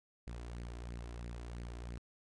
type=tone with flanger; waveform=sawtooth; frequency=59 Hz; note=A#1; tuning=22 cents sharp; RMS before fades=-45 dBFS; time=0.27-1.98 s; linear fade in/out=0 ms; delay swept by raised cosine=0.42 to 3.02 ms; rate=3 Hz; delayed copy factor=+0.55; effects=resampled to 22050 Hz